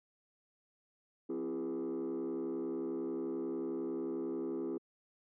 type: tone with frequency modulation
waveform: sine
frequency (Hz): 333.6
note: E4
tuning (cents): +21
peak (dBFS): -32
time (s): 1.29-4.78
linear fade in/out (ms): 10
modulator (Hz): 71.2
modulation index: 1.3
effects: tanh soft clip ceiling -33 dBFS + high-pass 200 Hz 12 dB/octave